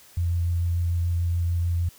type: tone with vibrato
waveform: sine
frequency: 86 Hz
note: F2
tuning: 26 cents flat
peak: -21 dBFS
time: 0.17-1.89 s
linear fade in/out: 5 ms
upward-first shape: sine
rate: 6.8 Hz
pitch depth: 15 cents each way
effects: white hiss -52 dBFS RMS until 1.98 s